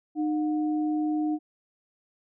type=tone pair together; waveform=sine; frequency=305.5 / 723.5 Hz; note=D#4 / F#5; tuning=-32 / -39 cents; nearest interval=octave + minor third; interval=1493 cents; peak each=-24 / -36 dBFS; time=0.15-1.39 s; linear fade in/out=50 ms; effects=none